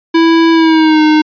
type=tone with pitch glide; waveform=square; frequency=329.6 to 307.5 Hz; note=E4 to D#4; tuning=0 to -20 cents; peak=-6 dBFS; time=0.14-1.22 s; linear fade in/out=10 ms; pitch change=-120 cents; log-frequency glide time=0.52-1.02 s; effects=resampled to 11025 Hz